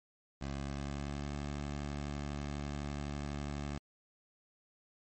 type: tone with pitch glide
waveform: 15% pulse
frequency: 69.3 to 72.08 Hz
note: C#2 to D2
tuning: 0 to -32 cents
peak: -31 dBFS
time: 0.41-3.78 s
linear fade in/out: 5 ms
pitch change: +68 cents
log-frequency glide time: 0.58-1.33 s
effects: MP3 32 kbps